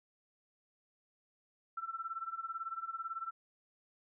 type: tone with tremolo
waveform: sine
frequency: 1339 Hz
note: E6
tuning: 27 cents sharp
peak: -35 dBFS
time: 1.77-3.31 s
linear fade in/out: 5 ms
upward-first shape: sine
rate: 18 Hz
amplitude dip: 85%
effects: none